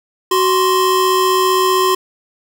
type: tone pair together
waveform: square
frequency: 373.7 / 1045.7 Hz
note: F#4 / C6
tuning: +17 / -1 cents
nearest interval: octave + tritone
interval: 1782 cents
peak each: -15 dBFS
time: 0.31-1.95 s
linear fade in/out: 5 ms
effects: none